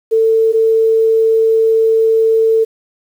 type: tone pair in turn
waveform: sine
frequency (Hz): 447 / 447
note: A4 / A4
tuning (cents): +27 / +27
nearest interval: unison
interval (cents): 0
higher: neither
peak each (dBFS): -8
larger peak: neither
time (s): 0.11-0.53 / 0.53-2.65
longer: second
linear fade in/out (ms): 20
effects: 7-bit